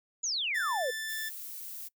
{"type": "exponential sweep", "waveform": "sine", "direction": "down", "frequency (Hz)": [7100, 466.2], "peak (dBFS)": -29, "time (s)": [0.23, 0.91], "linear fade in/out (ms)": 10}
{"type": "tone", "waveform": "sawtooth", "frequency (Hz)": 1762, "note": "A6", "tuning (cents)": 2, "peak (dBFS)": -31, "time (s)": [0.54, 1.3], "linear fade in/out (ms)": 20}
{"type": "noise", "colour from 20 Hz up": "violet", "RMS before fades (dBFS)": -42, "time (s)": [1.08, 1.89], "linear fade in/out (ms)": 20}
{"effects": ["noise-tail reverb RT60 0.1 s tail -23 dB re dry"]}